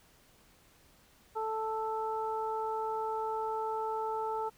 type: harmonic tone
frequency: 440 Hz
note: A4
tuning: in tune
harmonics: 1 / 2 / 3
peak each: -36 / -34 / -41 dBFS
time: 1.35-4.5 s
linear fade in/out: 20 ms
effects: pink hiss -63 dBFS RMS until 4.57 s